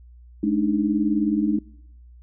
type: tone cluster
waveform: sine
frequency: 211.7 / 290.7 / 309.5 Hz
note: G#3 / D4 / D#4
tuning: +33 / -18 / -9 cents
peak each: -22 / -24 / -23 dBFS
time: 0.43-1.59 s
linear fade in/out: 5 ms
effects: noise-tail reverb RT60 0.9 s tail -25 dB re dry + added 60 Hz sine -44 dBFS peak until 2.22 s